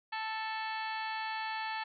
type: harmonic tone with a mistuned harmonic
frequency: 440 Hz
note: A4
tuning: in tune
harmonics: 2 / 3 / 4 / 5 / 6 / 7 / 8 / 9 / 10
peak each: -37 / -46 / -41 / -47 / -45 / -52 / -51 / -54 / -49 dBFS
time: 0.12-1.84 s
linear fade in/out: 10 ms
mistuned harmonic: 8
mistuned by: -62 cents
effects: none